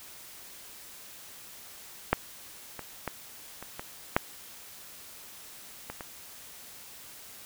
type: clicks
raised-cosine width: 0.5 ms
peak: -6 / -22 / -16 / -25 / -21 / -6 / -21 / -23 dBFS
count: 8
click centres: 2.13 / 2.793 / 3.077 / 3.626 / 3.795 / 4.165 / 5.9 / 6.008 s
effects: white hiss -48 dBFS RMS until 7.45 s